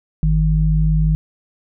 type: tone pair together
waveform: sine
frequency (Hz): 50.8 / 156.6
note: G#1 / D#3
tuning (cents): -38 / +11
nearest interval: octave + perfect fifth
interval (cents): 1949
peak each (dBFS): -15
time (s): 0.23-1.15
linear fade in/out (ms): 0
effects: none